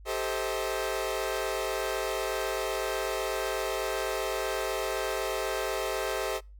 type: chord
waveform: sawtooth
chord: A half-diminished seventh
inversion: third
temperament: equal with one note detuned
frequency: 392 / 440 / 523.3 / 637.9 Hz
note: G4 / A4 / C5 / Eb5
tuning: 0 / 0 / 0 / +43 cents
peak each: -31 dBFS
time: 0.05-6.41 s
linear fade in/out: 50 ms
effects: noise-tail reverb RT60 0.3 s tail -26 dB re dry + added 50 Hz sine -46 dBFS peak until 6.59 s